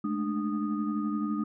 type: tone cluster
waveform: sine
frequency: 211.5 / 223.2 / 297.8 / 1236 Hz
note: G#3 / A3 / D4 / D#6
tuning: +32 / +25 / +24 / -12 cents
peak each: -30 / -37 / -31 / -38 dBFS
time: 0.04-1.44 s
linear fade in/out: 5 ms
effects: tanh soft clip ceiling -18 dBFS